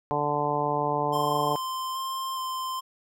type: harmonic tone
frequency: 146.83 Hz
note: D3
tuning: in tune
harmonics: 1 / 2 / 3 / 4 / 5 / 6 / 7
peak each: -34 / -35 / -31 / -32 / -31 / -29 / -31 dBFS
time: 0.11-1.56 s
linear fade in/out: 0 ms
type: tone with vibrato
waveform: square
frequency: 1046.5 Hz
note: C6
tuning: in tune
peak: -30 dBFS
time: 1.12-2.81 s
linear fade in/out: 20 ms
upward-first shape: square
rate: 1.2 Hz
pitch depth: 11 cents each way
effects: none